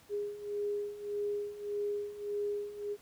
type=beating tone pair; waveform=sine; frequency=410 / 411.7 Hz; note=G#4 / G#4; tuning=-22 / -15 cents; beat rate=1.7 Hz; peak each=-39 / -35 dBFS; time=0.09-2.97 s; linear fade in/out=50 ms; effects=pink hiss -61 dBFS RMS until 3.01 s + high-pass 60 Hz 12 dB/octave